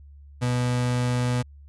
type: tone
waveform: 35% pulse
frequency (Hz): 123.47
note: B2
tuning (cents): 0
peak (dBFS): -20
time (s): 0.41-1.43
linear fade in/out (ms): 20
effects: added 71 Hz sine -44 dBFS peak until 1.68 s + resampled to 24000 Hz